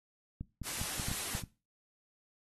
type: clicks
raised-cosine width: 5 ms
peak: -27 dBFS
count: 8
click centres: 0.41 / 0.617 / 0.815 / 0.998 / 1.085 / 1.115 / 1.351 / 1.437 s
type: noise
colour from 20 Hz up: white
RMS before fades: -38 dBFS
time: 0.63-1.43 s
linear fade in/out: 50 ms
effects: noise-tail reverb RT60 0.3 s tail -19 dB re dry + AAC 32 kbps